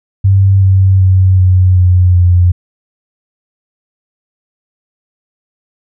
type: tone with pitch steps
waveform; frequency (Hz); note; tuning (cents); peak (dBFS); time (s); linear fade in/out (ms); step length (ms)
sine; 97.2 / 95.47 / 93.78 / 92.12 / 90.48 / 88.88; G2 / G2 / F#2 / F#2 / F#2 / F2; -14 / -45 / +24 / -7 / -38 / +31; -4; 0.24-2.52; 10; 380
effects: none